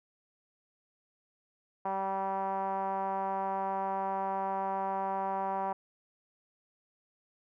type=tone with low-pass filter; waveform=5% pulse; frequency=193.4 Hz; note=G3; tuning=23 cents flat; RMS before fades=-33 dBFS; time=1.85-5.73 s; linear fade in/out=5 ms; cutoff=870 Hz; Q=4.8; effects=none